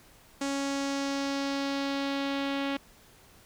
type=tone with low-pass filter sweep; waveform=sawtooth; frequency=277.2 Hz; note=C#4; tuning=in tune; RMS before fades=-31 dBFS; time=0.41-2.77 s; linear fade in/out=5 ms; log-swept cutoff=7300 to 3200 Hz; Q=1.9; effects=pink hiss -57 dBFS RMS until 3.45 s